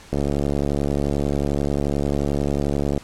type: click train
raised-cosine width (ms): 2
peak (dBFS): -9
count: 204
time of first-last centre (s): 0.13-2.977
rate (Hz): 71.3
effects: pink hiss -45 dBFS RMS until 3.03 s + low-pass 9000 Hz 12 dB/octave